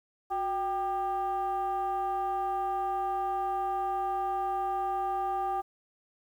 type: tone with frequency modulation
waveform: sine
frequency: 784 Hz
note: G5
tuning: in tune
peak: -27 dBFS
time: 0.3-5.62 s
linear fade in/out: 20 ms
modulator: 417 Hz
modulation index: 0.66
effects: tanh soft clip ceiling -23 dBFS + 10-bit